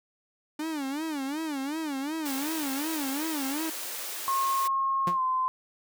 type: tone with vibrato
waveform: 45% pulse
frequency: 293.7 Hz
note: D4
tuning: in tune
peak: -30 dBFS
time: 0.59-3.7 s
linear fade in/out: 5 ms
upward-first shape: sine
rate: 2.7 Hz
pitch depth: 170 cents each way
type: high-pass noise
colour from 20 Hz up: white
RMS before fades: -36 dBFS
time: 2.25-4.68 s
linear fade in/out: 10 ms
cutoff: 310 Hz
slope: 24 dB/octave
type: tone with pitch glide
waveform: sine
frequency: 1079 to 1032.7 Hz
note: C#6 to C6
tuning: -47 to -23 cents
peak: -24 dBFS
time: 4.28-5.48 s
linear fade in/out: 0 ms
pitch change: -76 cents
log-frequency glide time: 5.13-5.21 s
type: tone with exponential decay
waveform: sawtooth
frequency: 174.61 Hz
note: F3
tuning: in tune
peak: -23 dBFS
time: 5.07-5.19 s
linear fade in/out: 5 ms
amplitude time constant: 25 ms
effects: none